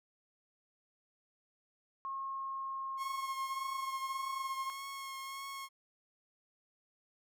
sine tone with pitch glide, 1081 to 1066.1 Hz, C#6 to C6, -44 to +32 cents, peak -37 dBFS, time 2.05-4.7 s, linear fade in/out 0 ms, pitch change -24 cents, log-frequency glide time 2.2-3.8 s
sawtooth tone with vibrato, 1087 Hz, C#6, 34 cents flat, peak -38 dBFS, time 2.97-5.69 s, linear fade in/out 50 ms, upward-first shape triangle, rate 1.7 Hz, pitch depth 20 cents each way
effects none

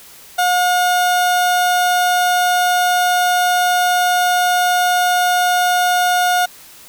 30% pulse tone, 719 Hz, F#5, 50 cents flat, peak -10 dBFS, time 0.38-6.46 s, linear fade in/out 10 ms, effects white hiss -41 dBFS RMS until 6.88 s

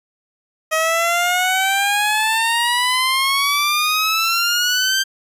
15% pulse exponential sweep, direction up, 630 to 1580 Hz, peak -9 dBFS, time 0.71-5.04 s, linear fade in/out 20 ms, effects resampled to 32000 Hz

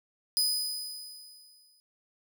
sawtooth tone with exponential decay, 4988 Hz, D#8, 3 cents sharp, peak -20 dBFS, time 0.37-1.8 s, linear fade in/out 0 ms, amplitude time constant 310 ms, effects none

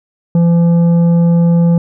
sine tone with tanh clipping, 170 Hz, F3, 46 cents flat, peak -8 dBFS, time 0.35-1.78 s, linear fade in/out 2 ms, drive 8 dB, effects none

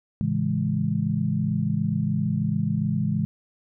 sine chord, A major seventh, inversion none, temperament equal with one note detuned, 110 / 138.03 / 164.81 / 207.7 Hz, A2 / C#3 / E3 / G#3, 0 / -7 / 0 / 0 cents, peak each -29 / -28 / -26 / -26 dBFS, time 0.21-3.25 s, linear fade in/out 0 ms, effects none

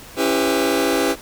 sawtooth chord, C# half-diminished seventh, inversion none, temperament just, 277.2 / 332.6 / 399.1 / 498.9 Hz, C#4 / E4 / G4 / B4, 0 / +16 / +31 / +17 cents, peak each -18 dBFS, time 0.16-1.16 s, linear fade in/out 50 ms, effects pink hiss -40 dBFS RMS until 1.21 s

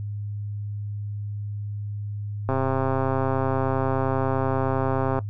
click train, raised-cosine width 1 ms, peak -11 dBFS, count 360, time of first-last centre 2.49-5.189 s, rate 133 Hz, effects noise-tail reverb RT60 0.1 s tail -19 dB re dry + added 103 Hz sine -28 dBFS peak until 5.29 s

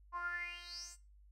10% pulse tone with band-pass filter sweep, 349.2 Hz, F4, in tune, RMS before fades -44 dBFS, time 0.12-0.97 s, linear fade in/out 50 ms, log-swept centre 990 to 8200 Hz, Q 9.6, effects noise-tail reverb RT60 0.3 s tail -17 dB re dry + added 50 Hz sine -59 dBFS peak until 1.31 s

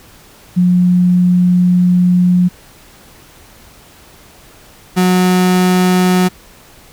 sine / 35% pulse tone pair in turn, 179.1 / 182.65 Hz, F3 / F#3, +44 / -22 cents, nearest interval unison, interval 34 cents, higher second, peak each -7 dBFS, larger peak neither, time 0.56-2.49 / 4.96-6.29 s, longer first, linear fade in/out 20 ms, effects pink hiss -42 dBFS RMS until 6.92 s

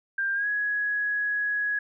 sine tone with pitch glide, 1590 to 1671.9 Hz, G6 to G#6, +24 to +11 cents, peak -24 dBFS, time 0.18-1.79 s, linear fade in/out 5 ms, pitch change +87 cents, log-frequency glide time 0.34-0.47 s, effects none

